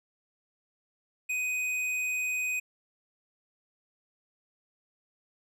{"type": "tone with hard clipping", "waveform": "sine", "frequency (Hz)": 2500, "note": "D#7", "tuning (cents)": 8, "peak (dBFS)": -30, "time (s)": [1.29, 2.6], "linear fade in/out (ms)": 10, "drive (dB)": 9, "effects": []}